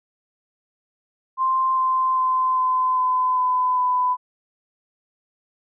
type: tone with pitch steps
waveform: sine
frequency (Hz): 1046.5 / 1038.7 / 1030.9 / 1023.2 / 1015.5 / 1007.9 / 1000.4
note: C6 / C6 / C6 / C6 / B5 / B5 / B5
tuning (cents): 0 / -13 / -26 / -39 / +48 / +35 / +22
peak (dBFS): -17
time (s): 1.37-4.17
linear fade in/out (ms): 50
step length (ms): 400
effects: none

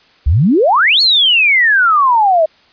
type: exponential two-way sweep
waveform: sine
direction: up then down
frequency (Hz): 61.74 to 4431 to 614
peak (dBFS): -7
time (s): 0.26-2.46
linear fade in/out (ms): 10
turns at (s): 1.01
effects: white hiss -49 dBFS RMS until 2.72 s + resampled to 11025 Hz

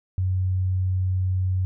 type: tone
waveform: sine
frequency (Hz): 92.9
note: F#2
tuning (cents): +7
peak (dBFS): -20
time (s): 0.18-1.65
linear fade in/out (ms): 0
effects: none

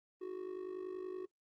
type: tone with amplitude modulation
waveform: triangle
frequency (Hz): 370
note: F#4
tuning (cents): 0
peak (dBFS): -35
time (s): 0.21-1.26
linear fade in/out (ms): 10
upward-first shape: sine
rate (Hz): 50.5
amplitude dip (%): 75
effects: noise-tail reverb RT60 0.1 s tail -22 dB re dry + Opus 32 kbps

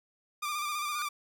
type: tone with vibrato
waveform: sawtooth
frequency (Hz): 1192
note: D6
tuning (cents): +25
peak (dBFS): -28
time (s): 0.42-1.09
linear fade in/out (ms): 10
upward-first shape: square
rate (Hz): 15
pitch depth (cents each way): 33
type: tone with exponential growth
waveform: square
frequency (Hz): 1440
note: F#6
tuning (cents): -47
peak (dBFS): -36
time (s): 0.85-1.02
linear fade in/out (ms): 0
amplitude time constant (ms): 36
effects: none

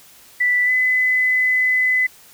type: tone with pitch glide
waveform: sine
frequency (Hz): 1975.5 to 2014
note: B6 to B6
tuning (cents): 0 to +33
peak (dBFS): -14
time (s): 0.4-2.07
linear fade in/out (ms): 10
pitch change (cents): +33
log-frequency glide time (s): 0.65-0.71
effects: white hiss -47 dBFS RMS until 2.33 s

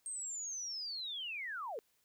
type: linear sweep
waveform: sine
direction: down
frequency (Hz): 8510 to 405.9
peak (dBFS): -39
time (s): 0.06-1.79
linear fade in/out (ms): 0
effects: white hiss -75 dBFS RMS until 2.04 s

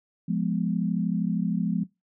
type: chord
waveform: sine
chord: F diminished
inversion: none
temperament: equal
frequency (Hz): 174.61 / 207.7 / 246.9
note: F3 / Ab3 / Cb4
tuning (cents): 0 / 0 / 0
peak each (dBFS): -26 / -27 / -31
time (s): 0.28-1.84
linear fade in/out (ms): 10
effects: noise-tail reverb RT60 0.2 s tail -18 dB re dry

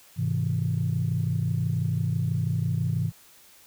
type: chord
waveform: sine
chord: Ab augmented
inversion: none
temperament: just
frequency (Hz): 103.83 / 129.78 / 162.23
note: Ab2 / C3 / E3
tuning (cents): 0 / -14 / -27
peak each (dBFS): -27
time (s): 0.16-3.12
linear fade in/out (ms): 50
effects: tanh soft clip ceiling -15 dBFS + white hiss -54 dBFS RMS until 3.66 s

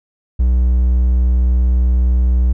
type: tone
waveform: triangle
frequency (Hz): 61.74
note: B1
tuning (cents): 0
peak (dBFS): -8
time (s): 0.39-2.53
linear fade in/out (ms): 10
effects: none

